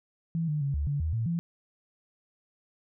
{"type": "tone with pitch steps", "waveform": "sine", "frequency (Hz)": [165, 150.1, 139.7, 72.6, 143.3, 79.4, 113.6, 169.2], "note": ["E3", "D3", "C#3", "D2", "D3", "D#2", "A#2", "E3"], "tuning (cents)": [2, 38, 14, -19, -42, 36, -44, 45], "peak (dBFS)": -26, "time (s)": [0.35, 1.39], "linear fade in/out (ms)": 0, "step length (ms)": 130, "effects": []}